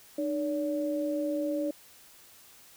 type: tone pair together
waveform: sine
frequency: 303 / 572 Hz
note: D#4 / D5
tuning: -46 / -46 cents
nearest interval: major seventh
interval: 1100 cents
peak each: -30 / -31 dBFS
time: 0.18-1.71 s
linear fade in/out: 5 ms
effects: white hiss -55 dBFS RMS until 2.76 s